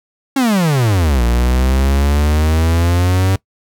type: exponential two-way sweep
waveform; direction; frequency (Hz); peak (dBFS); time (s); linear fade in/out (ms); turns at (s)
45% pulse; down then up; 280 to 58.27 to 96.6; -11; 0.36-3.36; 5; 1.23
effects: noise-tail reverb RT60 0.1 s tail -21 dB re dry